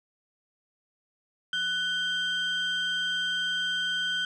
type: tone pair together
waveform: sine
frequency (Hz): 1492 / 3161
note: F#6 / G7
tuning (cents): +14 / +14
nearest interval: octave + minor second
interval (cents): 1300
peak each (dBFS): -27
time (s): 1.53-4.25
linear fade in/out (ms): 2
effects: tanh soft clip ceiling -23 dBFS